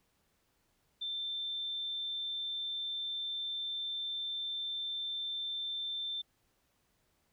sine tone, 3560 Hz, A7, 20 cents sharp, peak -35 dBFS, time 1.01-6.22 s, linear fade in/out 10 ms, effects pink hiss -75 dBFS RMS until 7.32 s

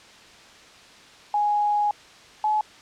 sine tone pair in turn, 830.6 / 853.5 Hz, G#5 / G#5, 0 / +47 cents, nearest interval unison, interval 47 cents, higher second, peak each -19 dBFS, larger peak neither, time 1.34-1.91 / 2.44-2.61 s, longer first, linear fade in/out 2 ms, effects white hiss -48 dBFS RMS until 2.81 s + low-pass 5000 Hz 12 dB/octave

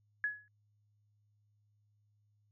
sine tone with exponential decay, 1688 Hz, G#6, 28 cents sharp, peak -28 dBFS, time 0.24-0.48 s, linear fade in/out 1 ms, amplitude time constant 52 ms, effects added 104 Hz sine -70 dBFS peak until 2.51 s

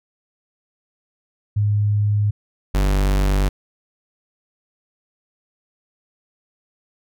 sine / 45% pulse tone pair in turn, 103.83 / 48.7 Hz, G#2 / G1, 0 / -11 cents, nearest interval octave + minor second, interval 1311 cents, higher first, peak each -15 dBFS, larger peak neither, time 1.56-2.31 / 2.74-3.49 s, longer neither, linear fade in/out 10 ms, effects none

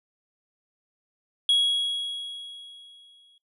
triangle tone with exponential decay, 3322 Hz, G#7, in tune, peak -15 dBFS, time 1.49-3.38 s, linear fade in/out 2 ms, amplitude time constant 410 ms, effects noise-tail reverb RT60 0.1 s tail -18 dB re dry + resampled to 24000 Hz

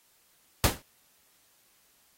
pink noise with exponential decay, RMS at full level -18 dBFS, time 0.64-0.82 s, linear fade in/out 0 ms, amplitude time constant 37 ms, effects white hiss -65 dBFS RMS until 2.17 s + AAC 48 kbps

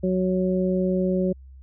harmonic tone, 185 Hz, F#3, in tune, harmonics 1 / 2 / 3, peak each -22 / -25 / -27 dBFS, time 0.03-1.33 s, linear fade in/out 10 ms, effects added 66 Hz sine -42 dBFS peak until 1.62 s

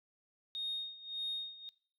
sine tone with tremolo, 3710 Hz, A#7, 9 cents flat, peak -33 dBFS, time 0.55-1.69 s, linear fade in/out 0 ms, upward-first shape sine, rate 1.7 Hz, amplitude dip 85%, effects noise-tail reverb RT60 0.5 s tail -22 dB re dry + tanh soft clip ceiling -31 dBFS

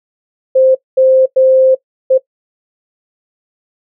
sine tone bursts at uneven times, 523.3 Hz, C5, in tune, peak -5 dBFS, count 4, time 0.55-0.75 / 0.97-1.26 / 1.36-1.75 / 2.1-2.18 s, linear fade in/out 10 ms, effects noise-tail reverb RT60 0.1 s tail -19 dB re dry

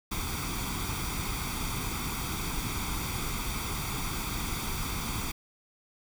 pink noise with comb filter, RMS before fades -33 dBFS, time 0.11-5.32 s, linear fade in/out 10 ms, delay 0.86 ms, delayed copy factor +0.7, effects none

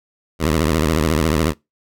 10% pulse tone with vibrato, 78.6 Hz, D#2, 18 cents sharp, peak -7 dBFS, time 0.39-1.54 s, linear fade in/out 50 ms, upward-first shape triangle, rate 14 Hz, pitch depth 200 cents each way, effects noise-tail reverb RT60 0.2 s tail -23 dB re dry

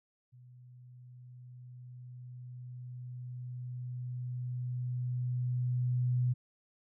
sine tone with level ramp, 124.3 Hz, B2, 12 cents sharp, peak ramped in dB -53 to -26 dBFS, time 0.32-6.34 s, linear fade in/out 20 ms, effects none

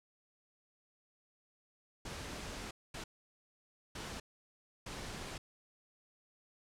pink noise bursts at uneven times, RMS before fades -44 dBFS, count 4, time 2.05-2.71 / 2.94-3.04 / 3.95-4.2 / 4.86-5.38 s, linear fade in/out 5 ms, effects low-pass 8000 Hz 12 dB/octave

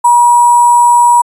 sine tone with sample-and-hold, 960 Hz, B5, 49 cents flat, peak -3 dBFS, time 0.04-1.22 s, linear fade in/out 10 ms, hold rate 8820 Hz, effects resampled to 22050 Hz

